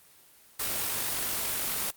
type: noise with amplitude modulation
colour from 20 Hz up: white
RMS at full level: -29 dBFS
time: 0.59-1.91 s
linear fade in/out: 10 ms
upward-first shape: sine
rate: 48.9 Hz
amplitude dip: 30%
effects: white hiss -57 dBFS RMS until 1.96 s + Opus 24 kbps